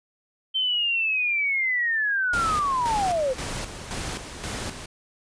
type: linear sweep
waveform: sine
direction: down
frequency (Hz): 3116 to 493.9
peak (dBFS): -21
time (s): 0.54-3.34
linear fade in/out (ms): 20
type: noise with tremolo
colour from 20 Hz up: pink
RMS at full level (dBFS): -31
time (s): 2.33-4.86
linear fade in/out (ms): 5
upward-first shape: square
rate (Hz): 1.9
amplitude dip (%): 55
effects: resampled to 22050 Hz